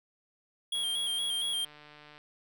square tone with vibrato, 3253 Hz, G#7, 37 cents flat, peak -30 dBFS, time 0.72-1.65 s, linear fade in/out 5 ms, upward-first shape square, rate 4.3 Hz, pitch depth 37 cents each way
click train, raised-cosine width 0.3 ms, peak -36 dBFS, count 214, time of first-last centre 0.75-2.18 s, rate 149 Hz
effects none

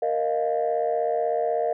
sine chord, Bb suspended fourth, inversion none, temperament equal, 466.2 / 622.3 / 698.5 Hz, Bb4 / Eb5 / F5, 0 / 0 / 0 cents, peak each -25 dBFS, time 0.02-1.73 s, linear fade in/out 5 ms, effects tanh soft clip ceiling -15 dBFS

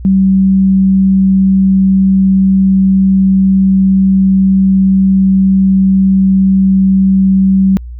sine tone, 191.6 Hz, G3, 39 cents flat, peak -5 dBFS, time 0.05-7.77 s, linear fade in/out 0 ms, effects added 60 Hz sine -23 dBFS peak until 7.99 s

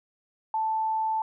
sine tone, 880 Hz, A5, in tune, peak -24 dBFS, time 0.54-1.22 s, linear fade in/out 2 ms, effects none

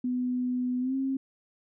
sine tone with pitch glide, 249.7 to 267.6 Hz, B3 to C4, +19 to +39 cents, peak -26 dBFS, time 0.04-1.17 s, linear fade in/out 5 ms, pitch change +120 cents, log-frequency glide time 0.8-0.95 s, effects none

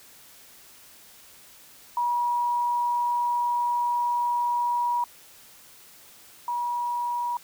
sine tone pair in turn, 962 / 962 Hz, B5 / B5, -46 / -46 cents, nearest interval unison, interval 0 cents, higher neither, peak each -22 / -25 dBFS, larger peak first, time 1.97-5.04 / 6.48-7.37 s, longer first, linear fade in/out 2 ms, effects white hiss -51 dBFS RMS until 7.43 s

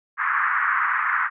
pink band-pass noise, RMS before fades -22 dBFS, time 0.17-1.3 s, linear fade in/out 50 ms, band 1100 to 1900 Hz, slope 48 dB/octave, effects none

